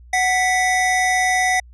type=tone pair together; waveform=square; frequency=740.6 / 1975.5 Hz; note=F#5 / B6; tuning=+1 / 0 cents; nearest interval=octave + perfect fourth; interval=1699 cents; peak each=-19 dBFS; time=0.13-1.6 s; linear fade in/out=5 ms; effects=added 60 Hz sine -41 dBFS peak until 1.73 s + resampled to 22050 Hz